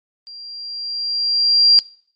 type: tone with level ramp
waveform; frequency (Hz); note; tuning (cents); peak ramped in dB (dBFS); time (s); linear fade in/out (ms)
sine; 4754; D8; +20; -34 to -6; 0.27-1.79; 0
effects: noise-tail reverb RT60 0.6 s tail -25 dB re dry + MP3 48 kbps